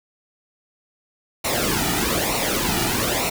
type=noise with flanger; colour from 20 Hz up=pink; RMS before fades=-22 dBFS; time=1.44-3.3 s; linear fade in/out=10 ms; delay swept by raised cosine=0.61 to 1.91 ms; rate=1.1 Hz; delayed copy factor=-0.7; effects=none